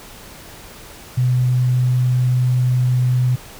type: tone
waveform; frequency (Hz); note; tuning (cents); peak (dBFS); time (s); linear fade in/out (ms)
sine; 125.7; B2; +31; -13; 1.17-3.36; 10
effects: pink hiss -39 dBFS RMS until 3.59 s